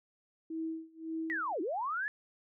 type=tone with tremolo; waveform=sine; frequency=323 Hz; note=E4; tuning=35 cents flat; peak=-33 dBFS; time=0.5-1.53 s; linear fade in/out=5 ms; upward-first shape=sine; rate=1.8 Hz; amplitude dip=95%
type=linear two-way sweep; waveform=sine; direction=down then up; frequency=1989 to 293.7 to 1754 Hz; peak=-32 dBFS; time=1.3-2.08 s; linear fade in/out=0 ms; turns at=1.61 s
effects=none